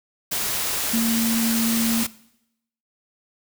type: tone in noise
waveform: sine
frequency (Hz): 228.4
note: A#3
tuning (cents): -35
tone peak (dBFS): -19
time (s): 0.93-2.04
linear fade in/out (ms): 10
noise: white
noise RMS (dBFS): -25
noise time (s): 0.31-2.07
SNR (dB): +3
effects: noise-tail reverb RT60 0.8 s tail -20 dB re dry